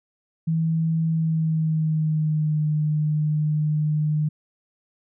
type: tone with pitch glide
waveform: sine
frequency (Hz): 162.1 to 152.12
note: E3 to D#3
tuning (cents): -29 to -39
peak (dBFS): -19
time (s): 0.47-4.29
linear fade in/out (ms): 10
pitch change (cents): -110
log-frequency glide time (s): 1.08-2.65
effects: none